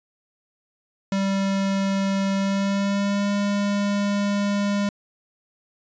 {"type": "tone with pitch glide", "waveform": "square", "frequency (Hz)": [195.3, 202.4], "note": ["G3", "G#3"], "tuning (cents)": [-6, -44], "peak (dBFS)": -21, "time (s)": [1.12, 4.89], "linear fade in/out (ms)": 2, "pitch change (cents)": 62, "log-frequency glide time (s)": [2.36, 3.32], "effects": ["resampled to 16000 Hz"]}